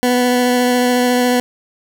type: tone with vibrato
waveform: 20% pulse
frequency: 247.4 Hz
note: B3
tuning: 3 cents sharp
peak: -7 dBFS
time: 0.03-1.4 s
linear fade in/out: 0 ms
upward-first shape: sine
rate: 14 Hz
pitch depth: 11 cents each way
effects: none